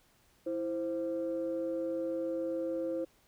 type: tone pair together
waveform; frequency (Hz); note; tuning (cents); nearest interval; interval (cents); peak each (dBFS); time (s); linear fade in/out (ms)
sine; 329.7 / 523.3; E4 / C5; 0 / 0; minor sixth; 800; -34 / -33; 0.46-3.05; 10
effects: tanh soft clip ceiling -26 dBFS + pink hiss -67 dBFS RMS until 3.27 s